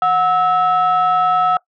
sine tone pair together, 730.7 / 1302 Hz, F#5 / E6, -22 / -22 cents, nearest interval minor seventh, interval 1000 cents, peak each -13 dBFS, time 0.02-1.57 s, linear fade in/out 2 ms, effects noise-tail reverb RT60 0.1 s tail -21 dB re dry + tanh soft clip ceiling -8 dBFS

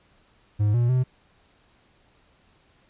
triangle tone with pitch steps, 104.4 / 120 / 127.6 Hz, G#2 / B2 / C3, +10 / -49 / -43 cents, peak -16 dBFS, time 0.59-1.04 s, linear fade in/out 20 ms, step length 150 ms, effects pink hiss -61 dBFS RMS until 2.89 s + resampled to 8000 Hz

